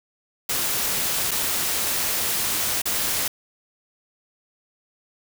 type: noise with dropouts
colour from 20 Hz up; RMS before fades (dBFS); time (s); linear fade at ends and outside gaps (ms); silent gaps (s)
white; -24; 0.49-3.28; 5; 1.31-1.314 / 2.819-2.855
effects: none

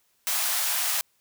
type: high-pass noise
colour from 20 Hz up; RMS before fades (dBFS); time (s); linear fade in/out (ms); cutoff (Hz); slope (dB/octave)
white; -26; 0.27-1.01; 0; 630; 48
effects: white hiss -68 dBFS RMS until 1.2 s

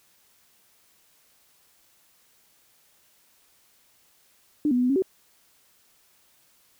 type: tone with pitch steps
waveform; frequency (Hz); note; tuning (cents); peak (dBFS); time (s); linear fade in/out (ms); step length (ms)
sine; 298.2 / 246.1 / 247.9 / 250.5 / 274.7 / 379.5; D4 / B3 / B3 / B3 / C#4 / F#4; +27 / -6 / +7 / +25 / -16 / +44; -19; 4.65-5.022; 2; 62
effects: white hiss -62 dBFS RMS until 6.79 s

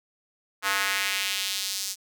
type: tone with high-pass filter sweep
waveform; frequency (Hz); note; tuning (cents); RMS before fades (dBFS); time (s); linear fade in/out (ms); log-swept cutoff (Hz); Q
square; 98; G2; 0; -28; 0.62-1.96; 50; 1300 to 5800; 1.5
effects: none

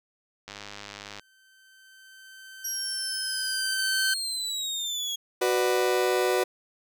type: click train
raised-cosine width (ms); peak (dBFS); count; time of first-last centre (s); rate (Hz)
0.2; -22; 74; 0.48-1.196; 102
type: tone with exponential growth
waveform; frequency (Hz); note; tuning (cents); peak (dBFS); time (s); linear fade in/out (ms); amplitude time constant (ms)
sawtooth; 1545; G6; -26; -19; 1.05-4.14; 5; 670
type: linear sweep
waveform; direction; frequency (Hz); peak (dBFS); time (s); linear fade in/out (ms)
30% pulse; down; 5710 to 3300; -26; 2.64-5.16; 10
type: chord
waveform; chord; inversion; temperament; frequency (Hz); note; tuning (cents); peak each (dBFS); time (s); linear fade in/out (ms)
35% pulse; B minor; second; just; 370.4 / 493.9 / 592.7; F#4 / B4 / D5; +2 / 0 / +16; -23 / -25 / -29; 5.41-6.44; 10
effects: none

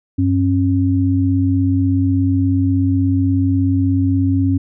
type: tone pair together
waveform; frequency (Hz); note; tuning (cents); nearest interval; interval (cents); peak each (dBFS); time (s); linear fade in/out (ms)
sine; 96.13 / 271.9; G2 / C#4; -33 / -33; octave + tritone; 1800; -15; 0.18-4.58; 10
effects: none

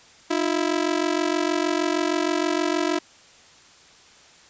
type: ring-modulated tone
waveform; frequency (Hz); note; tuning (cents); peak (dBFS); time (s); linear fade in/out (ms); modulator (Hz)
sawtooth; 329.6; E4; 0; -14; 0.3-2.99; 10; 23.2
effects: white hiss -51 dBFS RMS until 4.49 s + resampled to 16000 Hz

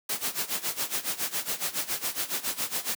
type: noise with tremolo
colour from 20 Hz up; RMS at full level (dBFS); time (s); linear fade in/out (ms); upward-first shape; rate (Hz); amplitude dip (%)
white; -28; 0.09-2.95; 5; sine; 7.2; 85
effects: high-pass 150 Hz 12 dB/octave

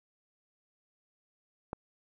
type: click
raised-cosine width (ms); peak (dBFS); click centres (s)
1; -21; 1.731
effects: none

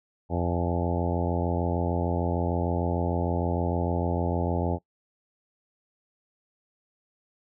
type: harmonic tone with a mistuned harmonic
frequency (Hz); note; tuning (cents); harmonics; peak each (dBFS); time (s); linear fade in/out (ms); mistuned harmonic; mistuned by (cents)
86.6; F2; -14; 1 / 2 / 3 / 4 / 5 / 6 / 7 / 8 / 9 / 10; -28 / -31 / -33 / -34 / -35 / -36 / -36 / -37 / -38 / -38; 0.29-4.79; 50; 9; +56
effects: noise-tail reverb RT60 0.1 s tail -21 dB re dry

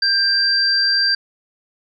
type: tone pair together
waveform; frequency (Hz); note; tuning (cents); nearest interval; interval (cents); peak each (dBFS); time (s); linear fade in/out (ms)
sine; 1589 / 4712; G6 / D8; +23 / +5; octave + perfect fifth; 1882; -19 / -15; 0.02-1.15; 5
effects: none

